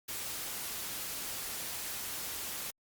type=noise; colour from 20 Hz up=white; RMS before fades=-39 dBFS; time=0.08-2.71 s; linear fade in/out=10 ms; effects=Opus 48 kbps